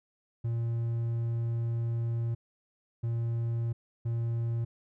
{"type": "tone bursts at uneven times", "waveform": "triangle", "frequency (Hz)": 116.3, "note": "A#2", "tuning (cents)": -4, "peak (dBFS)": -26, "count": 3, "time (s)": [[0.44, 2.35], [3.03, 3.73], [4.05, 4.65]], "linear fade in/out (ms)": 10, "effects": []}